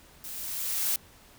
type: noise with level ramp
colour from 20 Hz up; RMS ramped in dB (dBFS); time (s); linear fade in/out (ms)
blue; -40 to -26; 0.24-0.96; 2
effects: pink hiss -55 dBFS RMS until 1.38 s